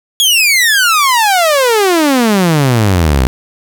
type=exponential sweep; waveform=sawtooth; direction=down; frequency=3384 to 60.1 Hz; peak=-4 dBFS; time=0.2-3.27 s; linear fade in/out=0 ms; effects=7-bit